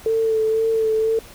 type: tone with vibrato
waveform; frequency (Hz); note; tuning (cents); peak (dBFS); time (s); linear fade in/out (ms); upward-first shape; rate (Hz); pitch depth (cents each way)
sine; 443.9; A4; +15; -16; 0.06-1.19; 2; sine; 2; 22
effects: pink hiss -43 dBFS RMS until 1.34 s